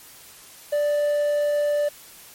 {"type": "tone with quantisation", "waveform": "triangle", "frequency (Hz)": 587, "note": "D5", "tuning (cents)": -1, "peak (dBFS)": -17, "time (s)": [0.72, 1.89], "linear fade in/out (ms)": 10, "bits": 7, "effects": ["white hiss -46 dBFS RMS until 2.34 s", "MP3 64 kbps"]}